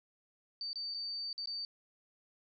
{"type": "tone with dropouts", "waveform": "sine", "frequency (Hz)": 4598, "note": "D8", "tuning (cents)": -37, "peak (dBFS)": -37, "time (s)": [0.61, 1.65], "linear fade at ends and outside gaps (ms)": 1, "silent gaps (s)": [[0.731, 0.757], [0.94, 0.945], [1.329, 1.379], [1.458, 1.473]], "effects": []}